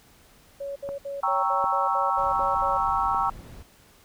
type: tone bursts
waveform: sine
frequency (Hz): 559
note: C#5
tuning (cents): +14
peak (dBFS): -30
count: 10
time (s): 0.6-2.776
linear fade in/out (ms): 10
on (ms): 160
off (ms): 64
type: click train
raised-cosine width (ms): 1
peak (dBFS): -22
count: 4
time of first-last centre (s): 0.89-3.146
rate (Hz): 1.33
type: chord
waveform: sine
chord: G diminished seventh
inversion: none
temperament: equal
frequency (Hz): 784 / 932.3 / 1108.7 / 1318.5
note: G5 / Bb5 / Db6 / Fb6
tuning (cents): 0 / 0 / 0 / 0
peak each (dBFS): -27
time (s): 1.23-3.3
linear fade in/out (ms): 5
type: noise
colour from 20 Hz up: brown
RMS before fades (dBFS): -41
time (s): 2.17-3.63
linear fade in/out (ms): 10
effects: pink hiss -56 dBFS RMS until 4.04 s